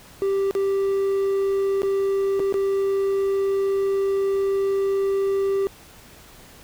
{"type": "tone with dropouts", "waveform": "triangle", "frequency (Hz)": 392, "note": "G4", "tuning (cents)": 0, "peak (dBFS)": -17, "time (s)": [0.22, 5.67], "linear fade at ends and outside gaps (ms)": 0, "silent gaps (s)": [[0.51, 0.551], [1.819, 1.832], [2.395, 2.401], [2.525, 2.541]], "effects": ["pink hiss -47 dBFS RMS until 6.63 s"]}